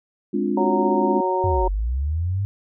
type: chord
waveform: sine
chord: D half-diminished seventh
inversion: second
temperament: equal with one note detuned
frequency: 207.7 / 261.6 / 293.7 / 353.5 Hz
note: Ab3 / C4 / D4 / F4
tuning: 0 / 0 / 0 / +21 cents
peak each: -24 / -27 / -25 / -25 dBFS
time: 0.33-1.21 s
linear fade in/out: 10 ms
type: harmonic tone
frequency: 185 Hz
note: F#3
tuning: in tune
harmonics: 2 / 3 / 4 / 5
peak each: -23 / -26 / -30 / -22 dBFS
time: 0.57-1.68 s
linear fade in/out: 5 ms
type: linear two-way sweep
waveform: sine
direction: down then up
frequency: 101.9 to 43.48 to 101.9 Hz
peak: -20 dBFS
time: 1.44-2.45 s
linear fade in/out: 0 ms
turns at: 1.66 s
effects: none